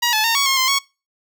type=tone with pitch steps; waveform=10% pulse; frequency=955 / 864 / 916 / 1118 / 1076 / 1042 / 1108 Hz; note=A#5 / A5 / A#5 / C#6 / C6 / C6 / C#6; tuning=+42 / -32 / -31 / +14 / +48 / -7 / -1 cents; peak=-7 dBFS; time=0.02-0.79 s; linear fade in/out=10 ms; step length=110 ms; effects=noise-tail reverb RT60 0.3 s tail -24 dB re dry